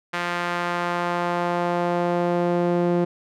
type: tone with band-pass filter sweep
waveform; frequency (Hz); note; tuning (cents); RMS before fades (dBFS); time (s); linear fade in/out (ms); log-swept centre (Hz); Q
sawtooth; 174.61; F3; 0; -23; 0.13-3.05; 10; 1700 to 370; 1.1
effects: none